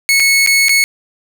sawtooth tone with dropouts, 2200 Hz, C#7, 14 cents flat, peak -5 dBFS, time 0.09-0.84 s, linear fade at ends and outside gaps 0 ms, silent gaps 0.198-0.202 / 0.463-0.473 / 0.684-0.693 s, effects none

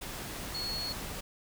sine tone in noise, 4344 Hz, C#8, 36 cents flat, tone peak -34 dBFS, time 0.54-0.93 s, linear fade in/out 10 ms, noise pink, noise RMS -40 dBFS, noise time 0.01-1.21 s, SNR +3 dB, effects none

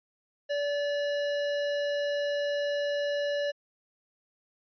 square tone, 577 Hz, D5, 31 cents flat, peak -28 dBFS, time 0.49-3.52 s, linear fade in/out 20 ms, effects resampled to 11025 Hz

